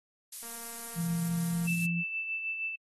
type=noise; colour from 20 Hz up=violet; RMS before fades=-37 dBFS; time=0.32-1.86 s; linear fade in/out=5 ms
type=click train; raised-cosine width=0.5 ms; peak=-37 dBFS; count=288; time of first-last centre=0.43-1.667 s; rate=232 Hz
type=tone with pitch glide; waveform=sine; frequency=169.3 to 171.17 Hz; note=E3 to F3; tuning=+46 to -34 cents; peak=-29 dBFS; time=0.95-2.04 s; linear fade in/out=50 ms; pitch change=+20 cents; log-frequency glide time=1.05-1.73 s
type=tone with tremolo; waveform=sine; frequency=2647 Hz; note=E7; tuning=7 cents sharp; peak=-30 dBFS; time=1.67-2.76 s; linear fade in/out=10 ms; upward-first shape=sine; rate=6.4 Hz; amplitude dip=45%
effects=AAC 32 kbps